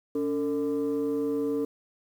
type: tone pair together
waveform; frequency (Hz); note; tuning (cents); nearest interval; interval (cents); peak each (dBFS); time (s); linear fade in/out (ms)
sine; 283.6 / 450.2; C#4 / A4; +40 / +40; minor sixth; 800; -26; 0.15-1.65; 5
effects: tanh soft clip ceiling -22 dBFS + 9-bit